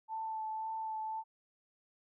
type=tone with vibrato; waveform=sine; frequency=880 Hz; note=A5; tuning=in tune; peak=-36 dBFS; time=0.08-1.24 s; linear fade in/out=50 ms; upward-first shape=sine; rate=1.9 Hz; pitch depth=15 cents each way; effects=none